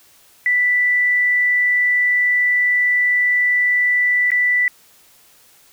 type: tone with dropouts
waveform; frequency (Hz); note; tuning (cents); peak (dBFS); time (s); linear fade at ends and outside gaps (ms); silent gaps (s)
sine; 1975.5; B6; 0; -13; 0.46-4.68; 1; 4.305-4.317
effects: white hiss -51 dBFS RMS until 5.72 s